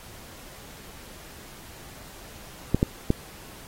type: clicks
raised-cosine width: 3 ms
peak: -6 dBFS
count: 3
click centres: 2.746 / 2.829 / 3.104 s
effects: pink hiss -46 dBFS RMS until 3.67 s + AAC 48 kbps